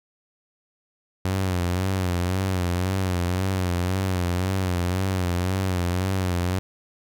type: tone with vibrato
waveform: sawtooth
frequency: 91.7 Hz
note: F#2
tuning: 15 cents flat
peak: -18 dBFS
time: 1.25-6.59 s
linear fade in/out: 0 ms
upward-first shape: sine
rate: 1.9 Hz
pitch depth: 78 cents each way
effects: none